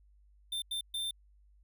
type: tone bursts at uneven times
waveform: square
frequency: 3579 Hz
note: A7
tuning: 29 cents sharp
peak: -34 dBFS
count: 3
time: 0.52-0.62 / 0.71-0.81 / 0.94-1.11 s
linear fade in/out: 5 ms
effects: added 50 Hz sine -60 dBFS peak until 1.63 s